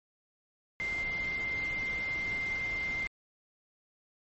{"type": "tone in noise", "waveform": "sine", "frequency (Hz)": 2093, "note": "C7", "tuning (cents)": 0, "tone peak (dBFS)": -31, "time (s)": [0.8, 3.07], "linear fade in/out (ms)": 0, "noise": "pink", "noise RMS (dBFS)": -43, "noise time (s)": [0.8, 3.07], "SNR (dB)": 9, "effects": ["low-pass 5000 Hz 12 dB/octave", "MP3 32 kbps"]}